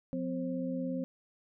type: tone cluster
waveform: sine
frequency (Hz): 178.9 / 256.4 / 532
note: F3 / C4 / C5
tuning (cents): +42 / -35 / +29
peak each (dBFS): -38 / -34 / -39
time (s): 0.13-1.04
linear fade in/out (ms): 0
effects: none